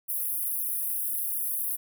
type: high-pass noise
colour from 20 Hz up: pink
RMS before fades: -30 dBFS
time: 0.08-1.77 s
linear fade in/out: 20 ms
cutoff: 10000 Hz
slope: 96 dB/octave
effects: none